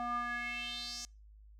square tone with band-pass filter sweep, 240.2 Hz, B3, 48 cents flat, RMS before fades -39 dBFS, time 0-1.05 s, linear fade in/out 0 ms, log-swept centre 910 to 6200 Hz, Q 4.7, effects noise-tail reverb RT60 0.3 s tail -26 dB re dry + added 52 Hz sine -54 dBFS peak until 1.59 s

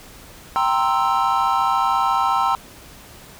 triangle chord, C dominant seventh, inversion second, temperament equal, 784 / 932.3 / 1046.5 / 1318.5 Hz, G5 / Bb5 / C6 / E6, 0 / 0 / 0 / 0 cents, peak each -20 dBFS, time 0.56-2.55 s, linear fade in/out 0 ms, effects pink hiss -43 dBFS RMS until 3.39 s

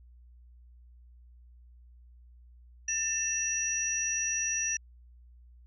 sine tone cluster, 1793 / 2673 / 5810 Hz, A6 / E7 / F#8, +32 / +23 / -32 cents, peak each -37 / -37 / -29 dBFS, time 2.88-4.77 s, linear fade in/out 5 ms, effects added 60 Hz sine -52 dBFS peak until 5.66 s

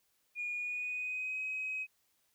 sine tone with pitch glide, 2438 to 2534 Hz, D#7 to D#7, -36 to +31 cents, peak -34 dBFS, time 0.35-1.87 s, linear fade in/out 50 ms, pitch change +67 cents, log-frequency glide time 0.53-1.4 s, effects tanh soft clip ceiling -30 dBFS + white hiss -75 dBFS RMS until 2.34 s

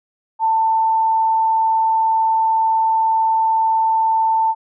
sine tone, 891 Hz, A5, 22 cents sharp, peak -13 dBFS, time 0.39-4.55 s, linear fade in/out 50 ms, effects none

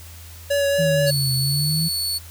square tone with vibrato, 564 Hz, C#5, 30 cents sharp, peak -18 dBFS, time 0.5-1.11 s, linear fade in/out 10 ms, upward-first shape triangle, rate 4.3 Hz, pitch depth 18 cents each way
sine exponential two-way sweep, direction down then up, 165.2 to 130.81 to 165.2 Hz, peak -20 dBFS, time 0.78-1.89 s, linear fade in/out 20 ms, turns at 1.33 s
sawtooth tone, 4435 Hz, C#8, in tune, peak -19 dBFS, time 1.06-2.19 s, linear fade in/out 20 ms
effects added 83 Hz sine -39 dBFS peak until 2.3 s + white hiss -44 dBFS RMS until 2.3 s

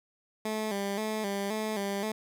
15% pulse tone with vibrato, 207.7 Hz, G#3, in tune, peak -24 dBFS, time 0.45-2.12 s, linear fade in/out 5 ms, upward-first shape square, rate 1.9 Hz, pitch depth 74 cents each way, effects none

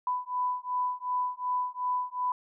sine beating tone pair, 995 / 997.7 Hz, B5 / B5, +13 / +17 cents, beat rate 2.7 Hz, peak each -31 dBFS, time 0.07-2.32 s, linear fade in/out 2 ms, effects none

